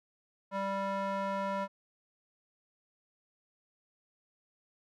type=tone with band-pass filter; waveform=square; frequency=196 Hz; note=G3; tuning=in tune; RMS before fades=-34 dBFS; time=0.51-1.68 s; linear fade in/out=50 ms; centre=910 Hz; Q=1.7; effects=none